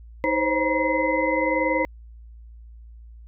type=tone cluster; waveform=sine; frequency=315.6 / 515 / 536 / 952 / 2043 Hz; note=D#4 / C5 / C5 / A#5 / C7; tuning=+25 / -28 / +42 / +36 / -42 cents; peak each=-26 dBFS; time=0.24-1.85 s; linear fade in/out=0 ms; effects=added 57 Hz sine -41 dBFS peak until 3.27 s